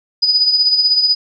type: tone with tremolo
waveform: sine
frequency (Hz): 4967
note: D#8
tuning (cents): -4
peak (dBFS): -8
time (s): 0.22-1.15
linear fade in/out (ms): 10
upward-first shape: sine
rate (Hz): 16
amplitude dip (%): 55
effects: none